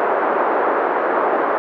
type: band-pass noise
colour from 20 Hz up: pink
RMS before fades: -18 dBFS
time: 0-1.58 s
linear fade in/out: 0 ms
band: 380 to 1400 Hz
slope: 24 dB/octave
effects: none